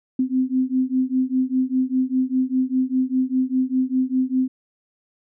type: beating tone pair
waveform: sine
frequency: 255.9 / 260.9 Hz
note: C4 / C4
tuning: -38 / -5 cents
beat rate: 5 Hz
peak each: -21 dBFS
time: 0.19-4.48 s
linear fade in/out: 5 ms
effects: none